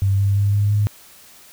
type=tone with pitch steps; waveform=sine; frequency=98 / 99.43 / 100.87 / 102.34 / 103.83 Hz; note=G2 / G2 / G2 / G#2 / G#2; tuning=0 / +25 / +50 / -25 / 0 cents; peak=-14 dBFS; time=0.02-0.87 s; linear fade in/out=0 ms; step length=170 ms; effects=white hiss -46 dBFS RMS until 1.52 s